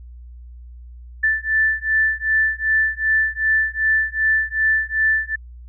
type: beating tone pair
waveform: sine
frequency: 1760 / 1762.6 Hz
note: A6 / A6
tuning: 0 / +3 cents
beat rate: 2.6 Hz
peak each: -19 dBFS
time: 1.23-5.36 s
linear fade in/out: 10 ms
effects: added 60 Hz sine -36 dBFS peak until 5.68 s